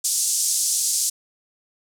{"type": "band-pass noise", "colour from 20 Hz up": "pink", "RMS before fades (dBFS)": -22, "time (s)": [0.04, 1.1], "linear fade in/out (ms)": 10, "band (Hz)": [5900, 10000], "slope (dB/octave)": 24, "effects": []}